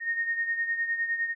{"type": "beating tone pair", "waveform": "sine", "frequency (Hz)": [1848, 1857.8], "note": ["A#6", "A#6"], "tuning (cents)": [-16, -6], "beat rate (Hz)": 9.8, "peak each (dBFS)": [-27, -34], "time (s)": [0, 1.35], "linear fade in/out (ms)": 50, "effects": []}